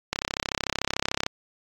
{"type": "click train", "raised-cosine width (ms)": 0.2, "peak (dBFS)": -7, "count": 39, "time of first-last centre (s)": [0.13, 1.264], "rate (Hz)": 33.5, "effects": ["AAC 64 kbps"]}